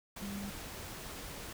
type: tone in noise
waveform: sine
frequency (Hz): 200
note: G3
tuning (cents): +35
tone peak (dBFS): -39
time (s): 0.22-0.5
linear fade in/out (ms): 5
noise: pink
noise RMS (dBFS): -45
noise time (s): 0.16-1.53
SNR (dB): +3
effects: none